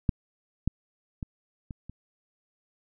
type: clicks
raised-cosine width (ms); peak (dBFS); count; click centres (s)
5; -10 / -12 / -21 / -25 / -28; 5; 0.092 / 0.676 / 1.228 / 1.708 / 1.896
effects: none